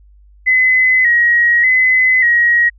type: tone with vibrato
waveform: sine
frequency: 1960 Hz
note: B6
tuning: 14 cents flat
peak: -8 dBFS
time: 0.46-2.7 s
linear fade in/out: 20 ms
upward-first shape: square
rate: 0.85 Hz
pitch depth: 58 cents each way
effects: added 50 Hz sine -42 dBFS peak until 2.78 s